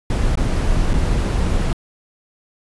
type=noise with dropouts; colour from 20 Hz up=brown; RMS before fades=-17 dBFS; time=0.1-1.73 s; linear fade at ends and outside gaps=2 ms; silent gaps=0.355-0.373 / 0.934-0.938 s; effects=resampled to 24000 Hz